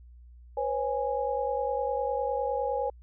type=tone cluster; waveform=sine; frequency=493.2 / 543 / 828 Hz; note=B4 / C#5 / G#5; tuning=-2 / -36 / -5 cents; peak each=-31 dBFS; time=0.57-2.9 s; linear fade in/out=5 ms; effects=added 60 Hz sine -48 dBFS peak until 3.02 s